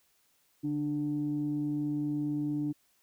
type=tone pair together; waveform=sine; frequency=145.49 / 295.9 Hz; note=D3 / D4; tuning=-16 / +13 cents; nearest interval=octave; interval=1229 cents; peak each=-35 / -29 dBFS; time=0.63-2.73 s; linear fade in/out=20 ms; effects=tanh soft clip ceiling -23 dBFS + white hiss -70 dBFS RMS until 3.02 s